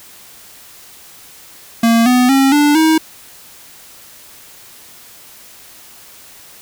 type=tone with pitch steps; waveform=square; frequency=230 / 249.4 / 270.4 / 293.1 / 317.8 Hz; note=A#3 / B3 / C#4 / D4 / D#4; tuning=-23 / +17 / -43 / -3 / +37 cents; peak=-9 dBFS; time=1.83-2.98 s; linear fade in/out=5 ms; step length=230 ms; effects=white hiss -40 dBFS RMS until 6.61 s

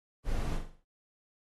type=noise with echo; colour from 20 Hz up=brown; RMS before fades=-33 dBFS; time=0.24-0.6 s; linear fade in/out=50 ms; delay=42 ms; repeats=6; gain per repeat=-6 dB; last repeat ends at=0.852 s; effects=AAC 32 kbps

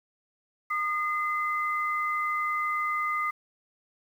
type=tone pair together; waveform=sine; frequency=1221 / 2053 Hz; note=D#6 / C7; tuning=-33 / -33 cents; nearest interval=major sixth; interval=900 cents; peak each=-27 / -31 dBFS; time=0.7-3.31 s; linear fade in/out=10 ms; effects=9-bit

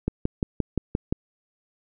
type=click train; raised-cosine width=3 ms; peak=-10 dBFS; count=7; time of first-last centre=0.08-1.125 s; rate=5.74 Hz; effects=none

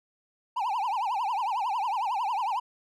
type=tone with vibrato; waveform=triangle; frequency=883 Hz; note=A5; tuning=6 cents sharp; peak=-24 dBFS; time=0.56-2.6 s; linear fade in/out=10 ms; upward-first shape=triangle; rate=11 Hz; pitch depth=280 cents each way; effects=none

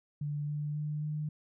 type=tone with pitch steps; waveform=sine; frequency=146.83 / 148.36 / 149.92 / 151.48 Hz; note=D3 / D3 / D3 / D#3; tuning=0 / +18 / +36 / -46 cents; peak=-32 dBFS; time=0.21-1.29 s; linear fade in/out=5 ms; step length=270 ms; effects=none

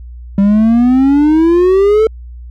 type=exponential sweep; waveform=triangle; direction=up; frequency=195.2 to 446.8 Hz; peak=-4 dBFS; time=0.38-2.07 s; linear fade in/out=2 ms; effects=added 60 Hz sine -27 dBFS peak until 2.5 s

